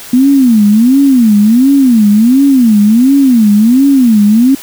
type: tone with vibrato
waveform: sine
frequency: 239.6 Hz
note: A#3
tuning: 48 cents sharp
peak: -3 dBFS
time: 0.13-4.55 s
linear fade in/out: 5 ms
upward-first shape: sine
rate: 1.4 Hz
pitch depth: 270 cents each way
effects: white hiss -29 dBFS RMS until 4.62 s